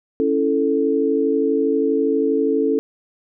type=chord; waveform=sine; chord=A major; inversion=first; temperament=equal; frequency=277.2 / 329.6 / 440 Hz; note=C#4 / E4 / A4; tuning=0 / 0 / 0 cents; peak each=-20 / -23 / -18 dBFS; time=0.2-2.79 s; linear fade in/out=0 ms; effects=none